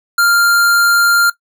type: tone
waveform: square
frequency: 1395 Hz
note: F6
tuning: 2 cents flat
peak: -9 dBFS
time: 0.18-1.3 s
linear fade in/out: 5 ms
effects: noise-tail reverb RT60 0.1 s tail -17 dB re dry